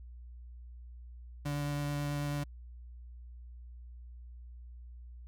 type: tone with vibrato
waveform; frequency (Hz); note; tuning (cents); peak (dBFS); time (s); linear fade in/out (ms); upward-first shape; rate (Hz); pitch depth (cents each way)
35% pulse; 145; D3; -22; -31; 1.45-2.44; 10; triangle; 9.2; 11
effects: added 60 Hz sine -46 dBFS peak until 5.27 s